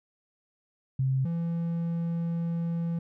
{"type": "tone pair in turn", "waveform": ["sine", "triangle"], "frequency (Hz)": [132.5, 168.21], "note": ["C3", "E3"], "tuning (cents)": [22, 35], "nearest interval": "major third", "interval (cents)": 413, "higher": "second", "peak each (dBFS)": [-23, -25], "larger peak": "first", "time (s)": [[0.99, 1.25], [1.25, 2.99]], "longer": "second", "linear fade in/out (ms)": 5, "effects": []}